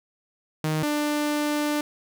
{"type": "tone pair in turn", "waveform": "sawtooth", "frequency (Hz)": [155.56, 296.6], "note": ["D#3", "D4"], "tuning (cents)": [0, 17], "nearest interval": "major seventh", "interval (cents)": 1117, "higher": "second", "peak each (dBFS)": -19, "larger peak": "neither", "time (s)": [[0.64, 0.83], [0.83, 1.81]], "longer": "second", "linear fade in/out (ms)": 2, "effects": []}